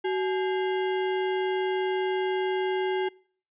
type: tone with sample-and-hold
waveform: sine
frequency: 375.2 Hz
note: F#4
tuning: 24 cents sharp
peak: -24 dBFS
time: 0.04-3.09 s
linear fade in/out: 10 ms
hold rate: 1225 Hz
effects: noise-tail reverb RT60 0.5 s tail -24 dB re dry + resampled to 8000 Hz